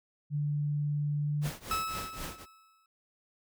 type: tone with pitch glide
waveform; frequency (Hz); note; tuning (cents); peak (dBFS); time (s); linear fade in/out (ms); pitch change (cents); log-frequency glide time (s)
sine; 146.83 to 147.68; D3 to D3; 0 to +10; -28; 0.3-1.51; 50; +10; 1.2-1.32
type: noise with tremolo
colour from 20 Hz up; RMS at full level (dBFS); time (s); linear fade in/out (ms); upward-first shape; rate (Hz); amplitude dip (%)
pink; -38; 1.41-2.46; 50; triangle; 3.9; 95
type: tone with exponential decay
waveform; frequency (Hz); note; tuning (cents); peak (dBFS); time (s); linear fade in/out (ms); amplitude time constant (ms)
40% pulse; 1300; E6; -24; -27; 1.71-2.86; 2; 250
effects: none